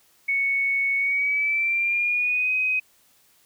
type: tone with pitch glide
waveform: sine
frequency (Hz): 2217 to 2517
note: C#7 to D#7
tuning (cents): 0 to +19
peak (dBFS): -20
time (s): 0.28-2.8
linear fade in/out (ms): 10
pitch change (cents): +219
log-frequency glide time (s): 0.97-2.53
effects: white hiss -60 dBFS RMS until 3.45 s